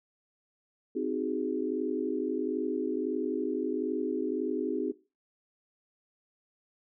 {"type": "chord", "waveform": "sine", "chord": "Ab dominant seventh", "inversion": "first", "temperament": "just", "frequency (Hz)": [259.6, 311.5, 373.8, 415.3], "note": ["C4", "Eb4", "Gb4", "Ab4"], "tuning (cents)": [-13, 2, 18, 0], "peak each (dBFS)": -34, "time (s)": [0.95, 4.92], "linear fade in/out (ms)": 10, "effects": ["noise-tail reverb RT60 0.3 s tail -19 dB re dry"]}